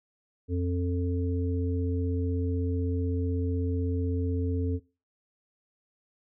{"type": "harmonic tone", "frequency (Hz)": 88.4, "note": "F2", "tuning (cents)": 22, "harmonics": [1, 3, 5], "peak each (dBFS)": [-27, -32, -34], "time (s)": [0.48, 4.8], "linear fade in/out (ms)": 50, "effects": ["noise-tail reverb RT60 0.3 s tail -19 dB re dry"]}